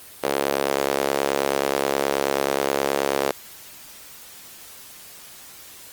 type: tone with high-pass filter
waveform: sawtooth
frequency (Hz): 69.4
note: C#2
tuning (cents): +3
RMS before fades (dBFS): -23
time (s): 0.23-3.32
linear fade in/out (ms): 10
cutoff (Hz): 470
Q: 1.9
effects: white hiss -43 dBFS RMS until 5.92 s + Opus 24 kbps